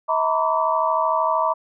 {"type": "tone cluster", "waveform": "sine", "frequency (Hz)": [642, 923, 996, 1152], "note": ["E5", "A#5", "B5", "D6"], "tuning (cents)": [-46, -17, 14, -34], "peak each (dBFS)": -23, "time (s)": [0.08, 1.54], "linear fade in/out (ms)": 20, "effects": []}